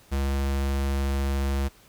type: tone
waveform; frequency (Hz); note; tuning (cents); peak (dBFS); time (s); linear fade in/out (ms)
square; 68.7; C#2; -15; -24; 0.11-1.69; 20
effects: pink hiss -55 dBFS RMS until 1.88 s